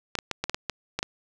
clicks, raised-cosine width 0.2 ms, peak -10 dBFS, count 9, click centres 0.153 / 0.188 / 0.313 / 0.44 / 0.496 / 0.545 / 0.697 / 0.99 / 1.029 s, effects none

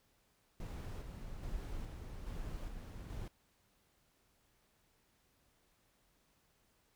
brown noise with tremolo, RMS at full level -43 dBFS, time 0.6-3.28 s, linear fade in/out 2 ms, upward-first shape square, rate 1.2 Hz, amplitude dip 35%, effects pink hiss -74 dBFS RMS until 6.95 s

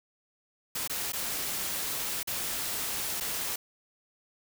white noise with dropouts, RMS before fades -33 dBFS, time 0.75-3.56 s, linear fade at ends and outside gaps 5 ms, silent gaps 0.876-0.896 / 1.122-1.132 / 2.231-2.273 / 3.202-3.207 s, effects none

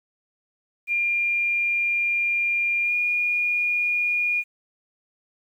sine tone with pitch glide, 2400 to 2432 Hz, D7 to D#7, +37 to -40 cents, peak -20 dBFS, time 0.87-4.44 s, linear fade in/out 50 ms, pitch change +23 cents, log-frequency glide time 2.84-2.93 s, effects 9-bit

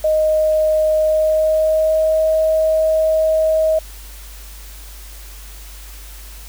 sine tone with pitch glide, 622.3 to 632.8 Hz, D#5 to D#5, 0 to +29 cents, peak -12 dBFS, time 0.04-3.79 s, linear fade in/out 5 ms, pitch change +29 cents, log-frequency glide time 0.96-2.24 s, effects added 50 Hz sine -34 dBFS peak until 6.48 s + white hiss -40 dBFS RMS until 6.48 s

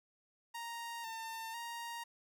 sawtooth tone with pitch steps, 933 / 901 / 936 Hz, A#5 / A5 / A#5, +1 / +41 / +7 cents, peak -38 dBFS, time 0.54-2.04 s, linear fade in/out 10 ms, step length 500 ms, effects none

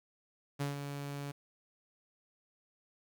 sawtooth tone with ADSR envelope, 142.1 Hz, C#3, 43 cents sharp, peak -28 dBFS, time 0.59-1.32 s, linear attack 21 ms, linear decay 140 ms, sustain -7 dB, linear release 12 ms, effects 10-bit

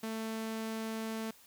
sawtooth tone, 222.1 Hz, A3, 16 cents sharp, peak -32 dBFS, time 0.03-1.31 s, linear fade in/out 5 ms, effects white hiss -60 dBFS RMS until 1.46 s

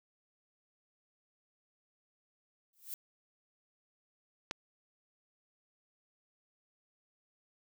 violet noise with exponential growth, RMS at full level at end -38 dBFS, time 2.73-2.94 s, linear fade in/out 2 ms, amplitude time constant 45 ms
click, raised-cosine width 0.2 ms, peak -18 dBFS, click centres 4.511 s
effects none

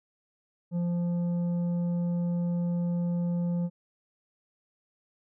sine tone with tanh clipping, 173.7 Hz, F3, 9 cents flat, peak -27 dBFS, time 0.71-3.7 s, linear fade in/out 50 ms, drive 7 dB, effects none

